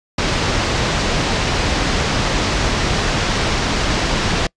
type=low-pass noise; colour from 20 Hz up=pink; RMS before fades=-18 dBFS; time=0.18-4.47 s; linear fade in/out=5 ms; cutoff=6100 Hz; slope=24 dB/octave; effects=noise-tail reverb RT60 0.1 s tail -26 dB re dry + resampled to 22050 Hz